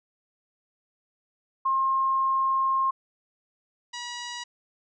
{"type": "tone pair in turn", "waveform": ["sine", "10% pulse"], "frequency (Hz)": [1067, 965.8], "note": ["C6", "B5"], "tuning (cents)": [34, -39], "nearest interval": "major second", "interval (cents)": 173, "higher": "first", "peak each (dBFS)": [-21, -25], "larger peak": "first", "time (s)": [[1.65, 2.91], [3.93, 4.44]], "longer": "first", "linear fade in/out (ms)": 10, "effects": ["resampled to 22050 Hz"]}